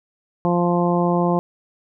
harmonic tone, 174.61 Hz, F3, in tune, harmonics 1 / 2 / 3 / 4 / 5 / 6, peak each -19 / -22 / -24 / -25 / -26 / -27 dBFS, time 0.45-1.39 s, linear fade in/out 0 ms, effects none

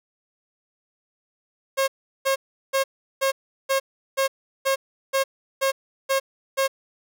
sawtooth tone bursts, 540 Hz, C#5, 45 cents flat, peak -15 dBFS, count 11, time 1.77-6.68 s, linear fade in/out 20 ms, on 110 ms, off 370 ms, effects none

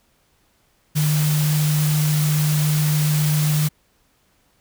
sine tone in noise, 151.2 Hz, D#3, 49 cents flat, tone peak -16 dBFS, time 0.95-3.69 s, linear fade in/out 20 ms, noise white, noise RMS -27 dBFS, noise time 0.95-3.69 s, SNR +8 dB, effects pink hiss -62 dBFS RMS until 4.6 s

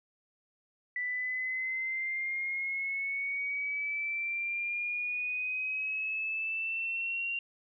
sine exponential sweep, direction up, 1975.5 to 2769 Hz, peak -31 dBFS, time 0.96-7.39 s, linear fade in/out 2 ms, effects none

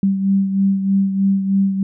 sine beating tone pair, 194.7 / 197.9 Hz, G3 / G3, -12 / +17 cents, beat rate 3.2 Hz, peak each -14 / -22 dBFS, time 0.03-1.83 s, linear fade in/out 2 ms, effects none

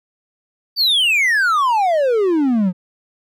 triangle exponential sweep, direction down, 4699 to 172.6 Hz, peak -11 dBFS, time 0.76-2.73 s, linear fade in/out 50 ms, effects none

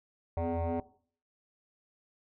sine tone with frequency modulation, 250 Hz, B3, 21 cents sharp, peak -27 dBFS, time 0.37-0.8 s, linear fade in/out 2 ms, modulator 168 Hz, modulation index 3.1, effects noise-tail reverb RT60 0.5 s tail -20 dB re dry + tanh soft clip ceiling -28 dBFS

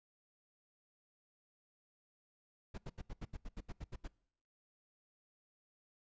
brown noise bursts, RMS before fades -43 dBFS, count 12, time 2.74-4.079 s, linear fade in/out 10 ms, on 41 ms, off 77 ms, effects noise-tail reverb RT60 0.7 s tail -24 dB re dry + resampled to 16000 Hz

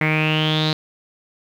sawtooth tone with low-pass filter sweep, 155.4 Hz, D#3, 2 cents flat, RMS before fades -19 dBFS, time 0.01-0.73 s, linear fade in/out 2 ms, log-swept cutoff 2100 to 4100 Hz, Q 9.5, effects 8-bit

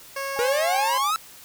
15% pulse tone with pitch glide, 548 to 542.3 Hz, C#5 to C#5, -20 to -38 cents, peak -21 dBFS, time 0.16-0.98 s, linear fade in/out 5 ms, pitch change -18 cents, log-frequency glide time 0.36-0.69 s
sine tone with tremolo, 830.6 Hz, G#5, in tune, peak -28 dBFS, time 0.36-1.11 s, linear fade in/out 5 ms, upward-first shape triangle, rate 3.3 Hz, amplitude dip 80%
45% pulse exponential sweep, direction up, 466.2 to 1335 Hz, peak -21 dBFS, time 0.39-1.16 s, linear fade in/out 0 ms
effects white hiss -46 dBFS RMS until 1.44 s

